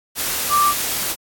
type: tone in noise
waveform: sine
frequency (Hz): 1174.7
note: D6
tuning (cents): 0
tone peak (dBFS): -13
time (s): 0.49-0.74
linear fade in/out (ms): 50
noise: white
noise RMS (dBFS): -22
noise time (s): 0.15-1.16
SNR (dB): +6
effects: AAC 64 kbps